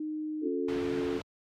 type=tone; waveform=sine; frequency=307.9 Hz; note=D#4; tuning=18 cents flat; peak=-32 dBFS; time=0-0.48 s; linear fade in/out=5 ms
type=chord; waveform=sine; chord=Db augmented; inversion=none; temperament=equal with one note detuned; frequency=277.2 / 356.6 / 440 Hz; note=Db4 / F4 / A4; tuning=0 / +36 / 0 cents; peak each=-33 dBFS; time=0.41-1.21 s; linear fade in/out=50 ms
type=low-pass noise; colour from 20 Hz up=pink; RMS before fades=-40 dBFS; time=0.68-1.22 s; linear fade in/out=5 ms; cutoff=3200 Hz; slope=12 dB/octave
effects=high-pass 80 Hz 12 dB/octave